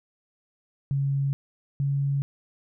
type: tone pair in turn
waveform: sine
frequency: 138.59 / 139.72 Hz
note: C#3 / C#3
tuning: 0 / +14 cents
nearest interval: unison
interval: 14 cents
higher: second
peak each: -22 dBFS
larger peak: neither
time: 0.91-1.33 / 1.8-2.22 s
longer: neither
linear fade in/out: 0 ms
effects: none